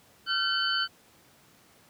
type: tone cluster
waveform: sine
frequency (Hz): 1376 / 1531 / 3038 / 4495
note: F6 / G6 / F#7 / C#8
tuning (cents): -26 / -41 / +45 / +23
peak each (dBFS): -31 / -30 / -30 / -31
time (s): 0.26-0.88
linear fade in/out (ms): 50
effects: pink hiss -59 dBFS RMS until 1.89 s + high-pass 100 Hz 12 dB/octave